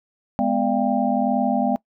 sine tone cluster, 208.9 / 250.9 / 593 / 684 / 792 Hz, G#3 / B3 / D5 / F5 / G5, +10 / +28 / +17 / -36 / +18 cents, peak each -24 / -22 / -27 / -26 / -24 dBFS, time 0.39-1.76 s, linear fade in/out 0 ms, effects noise-tail reverb RT60 0.1 s tail -22 dB re dry

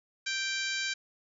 harmonic tone, 784 Hz, G5, in tune, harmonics 2 / 3 / 4 / 5 / 6 / 7 / 8 / 9, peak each -35 / -36 / -40 / -38 / -40 / -43 / -43 / -44 dBFS, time 0.26-0.94 s, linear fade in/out 10 ms, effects none

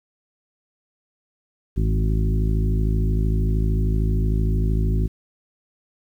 harmonic tone with a mistuned harmonic, 53.1 Hz, G#1, 39 cents sharp, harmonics 1 / 2 / 3 / 4 / 5 / 6 / 7, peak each -19 / -24 / -27 / -32 / -33 / -38 / -34 dBFS, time 1.76-5.08 s, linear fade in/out 20 ms, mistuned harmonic 3, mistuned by +29 cents, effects 9-bit

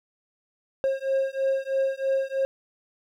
triangle beating tone pair, 536 / 539.1 Hz, C5 / C#5, +42 / -48 cents, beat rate 3.1 Hz, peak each -24 / -24 dBFS, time 0.84-2.45 s, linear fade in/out 0 ms, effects none

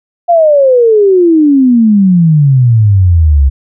sine exponential sweep, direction down, 706 to 65.6 Hz, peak -3 dBFS, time 0.28-3.5 s, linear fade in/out 20 ms, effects none

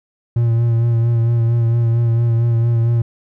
triangle tone with vibrato, 116.54 Hz, A#2, in tune, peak -10 dBFS, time 0.36-3.02 s, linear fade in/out 5 ms, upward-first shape sine, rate 4.4 Hz, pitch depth 28 cents each way, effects none

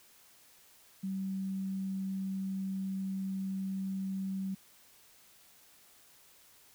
sine tone, 192 Hz, G3, 36 cents flat, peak -33 dBFS, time 1.03-4.55 s, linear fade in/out 10 ms, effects white hiss -61 dBFS RMS until 6.74 s

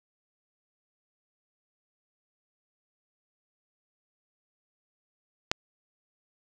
click, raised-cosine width 0.2 ms, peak -6 dBFS, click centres 5.515 s, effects none

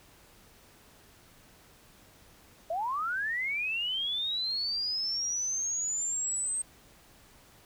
sine linear sweep, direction up, 628 to 8370 Hz, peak -29 dBFS, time 2.7-6.62 s, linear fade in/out 5 ms, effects pink hiss -58 dBFS RMS until 7.65 s

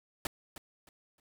pink noise with echo, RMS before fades -34 dBFS, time 0.25-0.27 s, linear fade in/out 2 ms, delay 310 ms, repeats 3, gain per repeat -12 dB, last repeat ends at 1.2 s, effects none

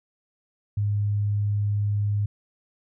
sine tone, 103 Hz, G#2, 14 cents flat, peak -21 dBFS, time 0.77-2.26 s, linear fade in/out 5 ms, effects none

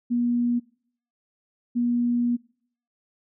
sine tone pair in turn, 240.4 / 240.4 Hz, B3 / B3, -46 / -46 cents, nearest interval unison, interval 0 cents, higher neither, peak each -20 dBFS, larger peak neither, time 0.1-0.6 / 1.75-2.37 s, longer second, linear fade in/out 20 ms, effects noise-tail reverb RT60 0.6 s tail -24 dB re dry

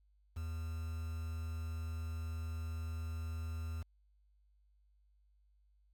triangle tone with quantisation, 81 Hz, E2, 30 cents flat, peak -36 dBFS, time 0.36-3.83 s, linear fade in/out 10 ms, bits 9, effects added 50 Hz sine -67 dBFS peak until 5.93 s

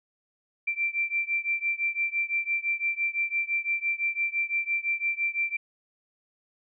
sine beating tone pair, 2349 / 2354.9 Hz, D7 / D7, 0 / +4 cents, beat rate 5.9 Hz, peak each -28 / -29 dBFS, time 0.67-5.57 s, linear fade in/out 10 ms, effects none

